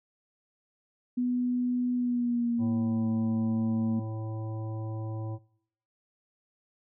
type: tone with pitch glide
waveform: sine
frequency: 247.1 to 225.3 Hz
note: B3 to A3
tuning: +1 to +41 cents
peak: -25 dBFS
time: 1.17-4 s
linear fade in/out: 10 ms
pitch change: -160 cents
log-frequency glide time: 1.95-3.08 s
type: harmonic tone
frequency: 110 Hz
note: A2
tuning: in tune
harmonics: 1 / 3 / 5 / 7 / 9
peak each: -32 / -42 / -46 / -49 / -51 dBFS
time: 2.58-5.39 s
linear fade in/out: 50 ms
effects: noise-tail reverb RT60 0.7 s tail -23 dB re dry